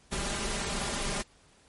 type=noise with comb filter; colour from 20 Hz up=pink; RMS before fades=-32 dBFS; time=0.11-1.23 s; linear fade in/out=20 ms; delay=5 ms; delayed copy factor=+0.65; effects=pink hiss -61 dBFS RMS until 1.68 s + MP3 48 kbps